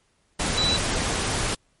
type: tone in noise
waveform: sine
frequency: 3951 Hz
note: B7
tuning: in tune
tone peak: -21 dBFS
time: 0.57-0.77 s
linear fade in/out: 10 ms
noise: pink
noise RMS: -25 dBFS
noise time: 0.39-1.55 s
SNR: +1 dB
effects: pink hiss -66 dBFS RMS until 1.8 s + MP3 48 kbps